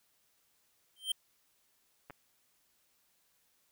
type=tone with exponential growth; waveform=square; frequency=3136 Hz; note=G7; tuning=in tune; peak=-28 dBFS; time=0.96-1.12 s; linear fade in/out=5 ms; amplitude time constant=33 ms
type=clicks; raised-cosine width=0.5 ms; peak=-33 dBFS; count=2; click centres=2.099 / 2.106 s
effects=white hiss -73 dBFS RMS until 3.71 s